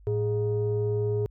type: tone pair together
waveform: sine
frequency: 110 / 415.3 Hz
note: A2 / G#4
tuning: 0 / 0 cents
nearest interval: octave + major seventh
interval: 2300 cents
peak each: -25 dBFS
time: 0.07-1.26 s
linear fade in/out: 0 ms
effects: tanh soft clip ceiling -19 dBFS + added 50 Hz sine -49 dBFS peak until 1.3 s